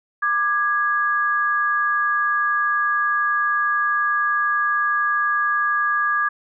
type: tone pair together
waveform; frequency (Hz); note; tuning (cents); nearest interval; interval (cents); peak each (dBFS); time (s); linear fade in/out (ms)
sine; 1190 / 1658.8; D6 / G#6; +22 / -3; tritone; 575; -20; 0.22-6.29; 10
effects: none